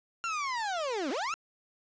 30% pulse linear two-way sweep, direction down then up, 1390 to 245.7 to 1379 Hz, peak -28 dBFS, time 0.24-1.34 s, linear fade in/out 0 ms, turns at 1.1 s, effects resampled to 16000 Hz + 9-bit

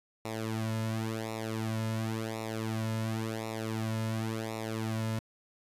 sawtooth tone with flanger, 111.2 Hz, A2, 19 cents sharp, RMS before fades -34 dBFS, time 0.25-5.19 s, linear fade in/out 0 ms, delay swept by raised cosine 0.63 to 2.63 ms, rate 0.93 Hz, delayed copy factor -0.85, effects resampled to 32000 Hz

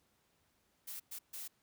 blue noise bursts at uneven times, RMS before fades -45 dBFS, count 3, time 0.87-1 / 1.11-1.19 / 1.33-1.48 s, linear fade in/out 10 ms, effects pink hiss -75 dBFS RMS until 1.62 s + high-pass 60 Hz 12 dB/octave

